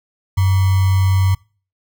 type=tone with sample-and-hold; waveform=sine; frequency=95 Hz; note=F#2; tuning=46 cents sharp; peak=-11 dBFS; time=0.37-1.35 s; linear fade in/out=10 ms; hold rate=1050 Hz; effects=noise-tail reverb RT60 0.4 s tail -25 dB re dry